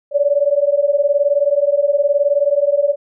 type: beating tone pair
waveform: sine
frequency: 563 / 582 Hz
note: C#5 / D5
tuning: +27 / -16 cents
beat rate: 19 Hz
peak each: -15 dBFS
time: 0.11-2.96 s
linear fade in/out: 50 ms
effects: none